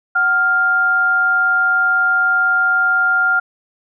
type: tone pair together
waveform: sine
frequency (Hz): 749 / 1401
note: F#5 / F6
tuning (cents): +21 / +5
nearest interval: major seventh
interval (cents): 1084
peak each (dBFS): -23 / -12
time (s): 0.15-3.4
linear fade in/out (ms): 10
effects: none